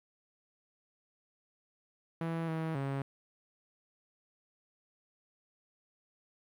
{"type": "tone with pitch steps", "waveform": "sawtooth", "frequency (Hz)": [164.9, 160.9, 137.3], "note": ["E3", "E3", "C#3"], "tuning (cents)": [1, -42, -16], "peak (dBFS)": -29, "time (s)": [2.21, 3.02], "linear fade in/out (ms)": 2, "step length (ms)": 270, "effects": ["low-pass 2000 Hz 12 dB/octave", "11-bit"]}